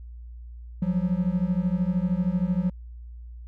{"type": "beating tone pair", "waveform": "triangle", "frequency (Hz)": [174.3, 187.3], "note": ["F3", "F#3"], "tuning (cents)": [-3, 21], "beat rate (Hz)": 13, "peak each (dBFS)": -23, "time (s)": [0.82, 2.7], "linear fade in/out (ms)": 5, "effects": ["added 59 Hz sine -38 dBFS peak until 3.47 s"]}